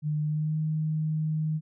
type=tone with pitch glide; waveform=sine; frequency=151.2 to 155.72 Hz; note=D#3 to D#3; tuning=-49 to +2 cents; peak=-25 dBFS; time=0.02-1.61 s; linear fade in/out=50 ms; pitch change=+51 cents; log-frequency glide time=0.23-0.57 s; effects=none